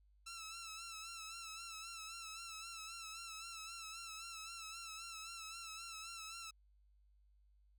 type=tone with vibrato; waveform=10% pulse; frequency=1330 Hz; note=E6; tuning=15 cents sharp; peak=-39 dBFS; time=0.26-6.51 s; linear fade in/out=10 ms; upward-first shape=sine; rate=3.8 Hz; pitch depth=55 cents each way; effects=added 50 Hz sine -67 dBFS peak until 7.78 s